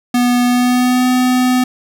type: tone with pitch glide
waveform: square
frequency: 244.9 to 252.1 Hz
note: B3 to B3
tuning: -14 to +36 cents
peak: -11 dBFS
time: 0.14-1.64 s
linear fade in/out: 5 ms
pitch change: +50 cents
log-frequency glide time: 0.44-1.07 s
effects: none